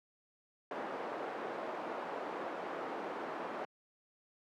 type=band-pass noise; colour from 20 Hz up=pink; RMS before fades=-41 dBFS; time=0.71-3.65 s; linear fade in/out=2 ms; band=390 to 1100 Hz; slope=12 dB/octave; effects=high-pass 200 Hz 12 dB/octave